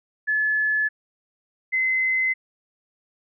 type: tone pair in turn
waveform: sine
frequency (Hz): 1720 / 2051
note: A6 / C7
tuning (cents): -40 / -35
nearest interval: minor third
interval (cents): 305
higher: second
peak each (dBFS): -19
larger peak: neither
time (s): 0.27-0.89 / 1.72-2.34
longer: neither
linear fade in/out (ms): 20
effects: none